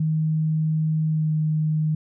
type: tone with pitch glide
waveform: sine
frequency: 156.9 to 155.1 Hz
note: D#3 to D#3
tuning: +15 to -5 cents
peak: -19 dBFS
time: 0-1.95 s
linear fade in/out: 5 ms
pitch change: -20 cents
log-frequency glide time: 1.08-1.32 s
effects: none